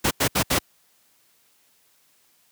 pink noise bursts at uneven times, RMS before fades -20 dBFS, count 4, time 0.04-0.11 / 0.2-0.28 / 0.35-0.43 / 0.5-0.59 s, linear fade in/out 10 ms, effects white hiss -62 dBFS RMS until 2.51 s + high-pass 80 Hz 12 dB/octave

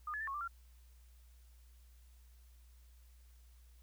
sine tone with pitch steps, 1220 / 1710 / 1778 / 1096 / 1180 / 1376 Hz, D#6 / A6 / A6 / C#6 / D6 / F6, -34 / -50 / +18 / -20 / +8 / -26 cents, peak -38 dBFS, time 0.07-0.478 s, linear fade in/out 5 ms, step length 68 ms, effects added 60 Hz sine -58 dBFS peak until 3.82 s + white hiss -72 dBFS RMS until 3.82 s

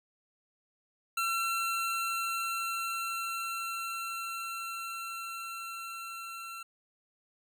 25% pulse tone with level ramp, 1353 Hz, E6, 45 cents sharp, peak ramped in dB -25 to -37 dBFS, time 1.17-6.63 s, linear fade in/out 5 ms, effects none

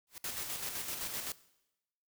white noise with exponential growth, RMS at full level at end -42 dBFS, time 0.07-0.18 s, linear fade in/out 1 ms, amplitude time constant 23 ms
white noise with tremolo, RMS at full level -38 dBFS, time 0.24-1.32 s, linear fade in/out 2 ms, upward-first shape square, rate 7.8 Hz, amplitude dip 40%
effects noise-tail reverb RT60 0.9 s tail -19 dB re dry

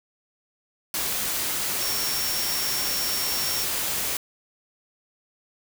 sine tone in noise, 5510 Hz, F8, 24 cents flat, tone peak -29 dBFS, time 1.81-3.64 s, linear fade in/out 2 ms, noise white, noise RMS -27 dBFS, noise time 0.94-4.17 s, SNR -5 dB, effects none

